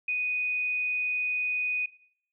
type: tone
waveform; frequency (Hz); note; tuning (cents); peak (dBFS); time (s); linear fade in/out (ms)
sine; 2486; D#7; -2; -26; 0.08-1.86; 5
effects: noise-tail reverb RT60 0.6 s tail -18 dB re dry